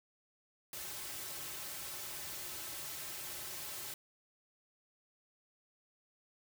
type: noise with comb filter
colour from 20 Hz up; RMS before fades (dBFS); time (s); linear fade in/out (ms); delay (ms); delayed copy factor
white; -44; 0.73-3.94; 2; 4.2; -0.7
effects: none